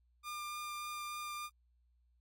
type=tone with vibrato; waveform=sawtooth; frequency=1200 Hz; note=D6; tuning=37 cents sharp; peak=-37 dBFS; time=0.23-1.5 s; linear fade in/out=50 ms; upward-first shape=triangle; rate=3.4 Hz; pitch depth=10 cents each way; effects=added 60 Hz sine -69 dBFS peak until 2.2 s + AAC 64 kbps